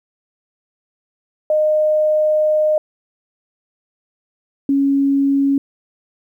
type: tone pair in turn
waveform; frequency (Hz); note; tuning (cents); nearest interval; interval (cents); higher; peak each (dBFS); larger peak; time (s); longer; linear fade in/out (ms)
sine; 614 / 277; D#5 / C#4; -23 / -1; octave + major second; 1378; first; -12; neither; 1.5-2.78 / 4.69-5.58; first; 2
effects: 9-bit